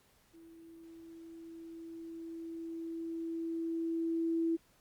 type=tone with level ramp; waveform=sine; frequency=330 Hz; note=E4; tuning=2 cents sharp; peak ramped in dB=-53 to -28 dBFS; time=0.33-4.57 s; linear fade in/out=20 ms; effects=pink hiss -68 dBFS RMS until 4.8 s + Opus 48 kbps